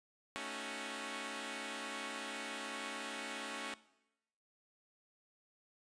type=chord; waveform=5% pulse; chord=D# half-diminished seventh; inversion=second; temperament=equal; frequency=220 / 277.2 / 311.1 / 370 Hz; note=A3 / C#4 / D#4 / F#4; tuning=0 / 0 / 0 / 0 cents; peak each=-36 / -33 / -39 / -37 dBFS; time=0.36-3.74 s; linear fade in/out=0 ms; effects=noise-tail reverb RT60 0.9 s tail -19 dB re dry + resampled to 22050 Hz